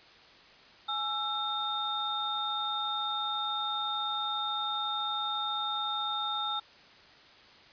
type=tone cluster; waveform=sine; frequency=838 / 1335 / 3654 Hz; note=G#5 / E6 / A#7; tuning=+15 / +22 / -35 cents; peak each=-36 / -35 / -33 dBFS; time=0.88-6.6 s; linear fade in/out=10 ms; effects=white hiss -55 dBFS RMS until 7.72 s + resampled to 11025 Hz